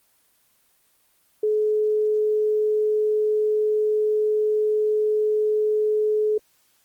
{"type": "tone", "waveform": "sine", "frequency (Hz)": 426.9, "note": "G#4", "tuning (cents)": 48, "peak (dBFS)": -18, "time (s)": [1.43, 6.38], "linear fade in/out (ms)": 5, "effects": ["white hiss -63 dBFS RMS until 6.84 s", "Opus 24 kbps"]}